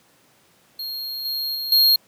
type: tone with level steps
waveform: square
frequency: 4247 Hz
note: C8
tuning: 25 cents sharp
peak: -28 / -24 / -26 / -13 dBFS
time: 0.79-1.96 s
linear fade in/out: 5 ms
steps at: 1.25 / 1.55 / 1.72 s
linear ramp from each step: 2 ms
effects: pink hiss -57 dBFS RMS until 2.07 s + high-pass 150 Hz 12 dB/octave